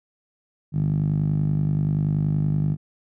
10% pulse tone with band-pass filter, 50.5 Hz, G#1, 48 cents flat, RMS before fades -22 dBFS, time 0.72-2.77 s, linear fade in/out 50 ms, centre 150 Hz, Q 3.9, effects none

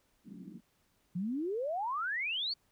white band-pass noise, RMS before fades -48 dBFS, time 0.24-0.61 s, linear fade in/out 50 ms, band 170 to 290 Hz, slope 48 dB/octave
sine exponential sweep, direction up, 167.7 to 4632 Hz, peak -32 dBFS, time 1.15-2.54 s, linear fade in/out 10 ms
effects pink hiss -73 dBFS RMS until 2.71 s

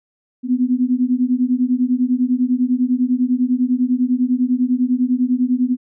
sine beating tone pair, 245.7 / 255.7 Hz, B3 / C4, -9 / -40 cents, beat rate 10 Hz, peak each -17 dBFS, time 0.43-5.77 s, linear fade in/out 50 ms, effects none

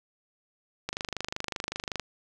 click train, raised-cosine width 0.2 ms, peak -14 dBFS, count 29, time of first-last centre 0.89-1.997 s, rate 25.3 Hz, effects none

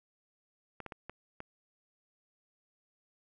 clicks, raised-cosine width 0.5 ms, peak -27 dBFS, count 5, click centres 0.803 / 0.863 / 0.922 / 1.096 / 1.404 s, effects none

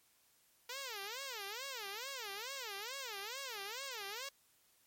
5% pulse tone with vibrato, 466.2 Hz, A#4, in tune, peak -31 dBFS, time 0.69-4.29 s, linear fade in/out 5 ms, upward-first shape sine, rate 2.3 Hz, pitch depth 300 cents each way, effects white hiss -71 dBFS RMS until 4.86 s + MP3 64 kbps

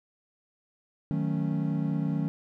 triangle chord, D# half-diminished seventh, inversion none, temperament equal, 155.56 / 185 / 220 / 277.2 Hz, D#3 / F#3 / A3 / C#4, 0 / 0 / 0 / 0 cents, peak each -27 / -30 / -32 / -31 dBFS, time 1.11-2.28 s, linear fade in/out 0 ms, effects none

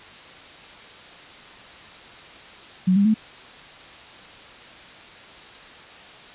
sine tone with pitch steps, 185 / 200.6 / 217.5 Hz, F#3 / G3 / A3, 0 / +40 / -20 cents, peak -14 dBFS, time 2.87-3.143 s, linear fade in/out 10 ms, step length 91 ms, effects white hiss -43 dBFS RMS until 6.34 s + resampled to 8000 Hz

